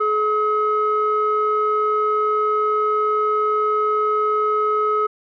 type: tone with low-pass filter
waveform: square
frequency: 425.6 Hz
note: G#4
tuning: 42 cents sharp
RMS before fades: -19 dBFS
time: 0-5.07 s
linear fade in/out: 10 ms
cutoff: 1200 Hz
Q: 6
effects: none